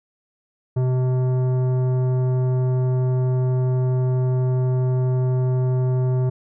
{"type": "tone with tanh clipping", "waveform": "sine", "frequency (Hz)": 127.7, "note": "C3", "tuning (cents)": -42, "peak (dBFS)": -19, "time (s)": [0.76, 6.3], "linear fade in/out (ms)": 10, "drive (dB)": 13, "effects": []}